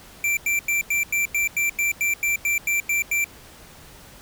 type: tone bursts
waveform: square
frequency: 2349 Hz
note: D7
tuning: in tune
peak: -20 dBFS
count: 14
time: 0.24-3.243 s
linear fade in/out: 2 ms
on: 130 ms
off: 91 ms
effects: pink hiss -46 dBFS RMS until 4.21 s